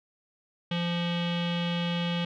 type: tone with low-pass filter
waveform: square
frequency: 172.4 Hz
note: F3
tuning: 22 cents flat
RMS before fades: -29 dBFS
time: 0.71-2.25 s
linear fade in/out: 5 ms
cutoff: 3200 Hz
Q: 5.6
effects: none